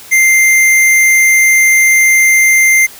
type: tone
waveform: square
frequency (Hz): 2093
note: C7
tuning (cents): 0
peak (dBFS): -6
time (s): 0.11-2.87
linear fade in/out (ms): 20
effects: white hiss -34 dBFS RMS until 2.99 s